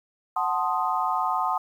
sine chord, F# diminished seventh, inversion none, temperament equal, 740 / 880 / 1046.5 / 1244.5 Hz, F#5 / A5 / C6 / Eb6, 0 / 0 / 0 / 0 cents, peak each -28 dBFS, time 0.36-1.58 s, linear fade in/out 5 ms, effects 9-bit

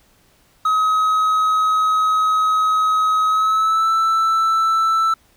triangle tone with pitch glide, 1271 to 1324.2 Hz, D#6 to E6, +36 to +7 cents, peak -12 dBFS, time 0.65-5.14 s, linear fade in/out 5 ms, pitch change +71 cents, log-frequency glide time 3.28-3.9 s, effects pink hiss -56 dBFS RMS until 5.36 s

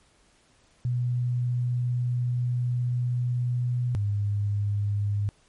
sine tone pair in turn, 122.8 / 102.31 Hz, B2 / G#2, -9 / -25 cents, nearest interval minor third, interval 316 cents, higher first, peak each -23 dBFS, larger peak neither, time 0.85-3.95 / 3.95-5.29 s, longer first, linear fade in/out 0 ms, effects pink hiss -62 dBFS RMS until 5.48 s + MP3 48 kbps

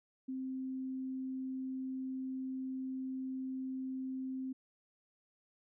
sine tone, 261.6 Hz, C4, in tune, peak -37 dBFS, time 0.28-4.53 s, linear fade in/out 10 ms, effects none

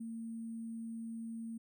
sine tone with sample-and-hold, 227.6 Hz, A#3, 41 cents flat, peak -40 dBFS, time 0-1.58 s, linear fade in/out 10 ms, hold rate 8820 Hz, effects none

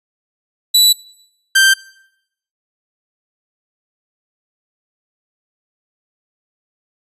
sawtooth tone pair in turn, 3951 / 1568 Hz, B7 / G6, 0 / 0 cents, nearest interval octave + major third, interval 1600 cents, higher first, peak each -4 dBFS, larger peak neither, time 0.74-0.93 / 1.55-1.74 s, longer neither, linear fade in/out 10 ms, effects noise-tail reverb RT60 0.8 s tail -23 dB re dry + resampled to 32000 Hz

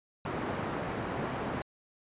pink band-pass noise, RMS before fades -35 dBFS, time 0.25-1.62 s, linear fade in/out 2 ms, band 120 to 1500 Hz, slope 12 dB/octave, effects resampled to 8000 Hz

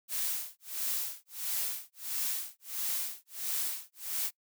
blue noise with tremolo, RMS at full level -32 dBFS, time 0.08-4.31 s, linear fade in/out 50 ms, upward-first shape sine, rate 1.5 Hz, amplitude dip 100%, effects noise-tail reverb RT60 0.1 s tail -23 dB re dry

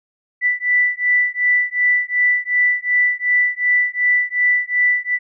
sine beating tone pair, 1975.5 / 1978.2 Hz, B6 / B6, 0 / +2 cents, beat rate 2.7 Hz, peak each -17 dBFS, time 0.41-5.19 s, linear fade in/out 50 ms, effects none

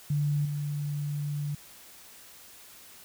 sine tone with level steps, 146.2 Hz, D3, 7 cents flat, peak -24 / -29 dBFS, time 0.1-1.55 s, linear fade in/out 5 ms, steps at 0.45 s, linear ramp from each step 5 ms, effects white hiss -51 dBFS RMS until 3.04 s

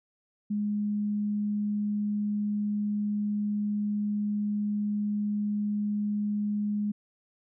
sine tone, 207.7 Hz, G#3, in tune, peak -26 dBFS, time 0.5-6.92 s, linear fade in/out 10 ms, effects none

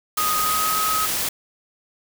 sine tone with pitch glide, 1244.5 to 1269.2 Hz, D#6 to D#6, 0 to +34 cents, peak -21 dBFS, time 0.17-1.06 s, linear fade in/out 10 ms, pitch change +34 cents, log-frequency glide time 0.32-0.74 s
white noise, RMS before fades -24 dBFS, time 0.17-1.29 s, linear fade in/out 5 ms
effects none

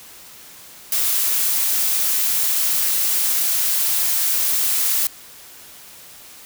blue noise, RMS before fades -19 dBFS, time 0.92-5.07 s, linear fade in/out 2 ms, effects white hiss -42 dBFS RMS until 6.45 s

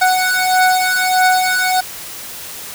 25% pulse beating tone pair, 740 / 741.6 Hz, F#5 / F#5, 0 / +4 cents, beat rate 1.6 Hz, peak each -11 dBFS, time 0.01-1.81 s, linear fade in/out 10 ms, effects white hiss -30 dBFS RMS until 2.74 s

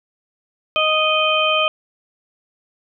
harmonic tone, 622.3 Hz, D#5, in tune, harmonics 1 / 2 / 4 / 5, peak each -20 / -20 / -20 / -20 dBFS, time 0.76-1.68 s, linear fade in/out 0 ms, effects none

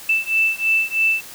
sine beating tone pair, 2647 / 2650.1 Hz, E7 / E7, +7 / +9 cents, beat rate 3.1 Hz, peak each -19 dBFS, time 0.09-1.21 s, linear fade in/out 5 ms, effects white hiss -38 dBFS RMS until 1.34 s

